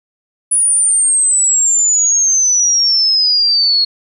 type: exponential sweep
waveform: sine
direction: down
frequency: 9860 to 4302 Hz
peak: -9 dBFS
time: 0.51-3.85 s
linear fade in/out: 10 ms
effects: none